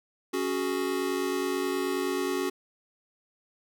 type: chord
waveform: square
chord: C# suspended fourth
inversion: none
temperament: equal with one note detuned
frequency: 277.2 / 370 / 419.4 Hz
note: C#4 / F#4 / G#4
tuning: 0 / 0 / +17 cents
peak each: -33 / -30 / -35 dBFS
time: 0.33-2.5 s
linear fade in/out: 10 ms
effects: none